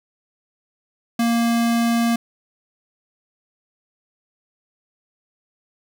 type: tone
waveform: square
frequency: 233.1 Hz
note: A#3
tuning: in tune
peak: -17 dBFS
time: 1.19-2.16 s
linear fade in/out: 5 ms
effects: none